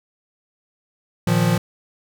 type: chord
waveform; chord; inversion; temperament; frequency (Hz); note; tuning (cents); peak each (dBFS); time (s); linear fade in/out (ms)
square; Bb suspended fourth; none; equal; 116.54 / 155.56 / 174.61; Bb2 / Eb3 / F3; 0 / 0 / 0; -21 / -23 / -19; 1.27-1.58; 5
effects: none